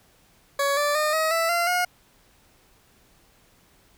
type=tone with pitch steps; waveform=20% pulse; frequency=561 / 584.5 / 609 / 634.4 / 661 / 688.7 / 717.5 Hz; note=C#5 / D5 / D#5 / D#5 / E5 / F5 / F5; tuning=+21 / -8 / -37 / +33 / +5 / -24 / +47 cents; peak=-16 dBFS; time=0.59-1.85 s; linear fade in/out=5 ms; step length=180 ms; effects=pink hiss -59 dBFS RMS until 3.97 s